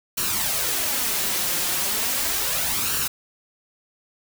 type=noise with flanger; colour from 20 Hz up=white; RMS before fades=-24 dBFS; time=0.17-3.08 s; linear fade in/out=10 ms; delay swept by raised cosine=0.7 to 5.7 ms; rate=0.36 Hz; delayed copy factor=+0.55; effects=none